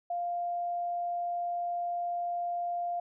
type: tone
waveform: sine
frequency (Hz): 698.5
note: F5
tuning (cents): 0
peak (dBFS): -30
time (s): 0.1-3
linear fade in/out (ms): 5
effects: none

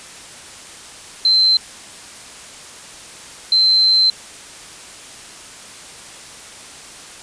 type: tone bursts at uneven times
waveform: sine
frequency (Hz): 4097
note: C8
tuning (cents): -37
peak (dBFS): -10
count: 2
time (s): 1.25-1.57 / 3.52-4.1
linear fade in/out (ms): 2
effects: white hiss -37 dBFS RMS until 7.22 s + resampled to 22050 Hz

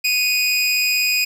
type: tone with amplitude modulation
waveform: 25% pulse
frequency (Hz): 2489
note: D#7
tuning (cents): 0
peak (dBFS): -10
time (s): 0.04-1.25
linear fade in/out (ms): 10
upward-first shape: sine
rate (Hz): 277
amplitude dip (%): 45
effects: none

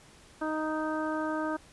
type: harmonic tone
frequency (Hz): 311.1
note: D#4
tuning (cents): 0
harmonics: 1 / 2 / 3 / 4 / 5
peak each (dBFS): -32 / -35 / -37 / -38 / -39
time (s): 0.41-1.57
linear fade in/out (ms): 10
effects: pink hiss -56 dBFS RMS until 1.72 s + resampled to 24000 Hz

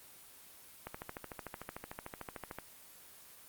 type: click train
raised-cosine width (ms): 0.5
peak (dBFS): -26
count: 24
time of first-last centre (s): 0.87-2.586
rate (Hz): 13.4
effects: white hiss -56 dBFS RMS until 3.48 s + Opus 24 kbps

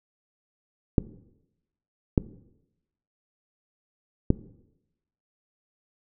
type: clicks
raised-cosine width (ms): 3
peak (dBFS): -5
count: 3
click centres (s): 0.982 / 2.178 / 4.304
effects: noise-tail reverb RT60 0.9 s tail -18 dB re dry

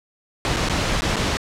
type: noise with dropouts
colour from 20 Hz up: pink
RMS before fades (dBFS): -21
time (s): 0.45-1.37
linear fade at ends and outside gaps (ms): 0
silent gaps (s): 0.562-0.568 / 0.687-0.697 / 1.008-1.02 / 1.159-1.166
effects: low-pass 6000 Hz 12 dB/octave

